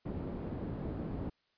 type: low-pass noise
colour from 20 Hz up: white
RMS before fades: -39 dBFS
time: 0.05-1.3 s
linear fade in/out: 10 ms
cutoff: 290 Hz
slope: 12 dB/octave
effects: white hiss -75 dBFS RMS until 1.57 s + resampled to 11025 Hz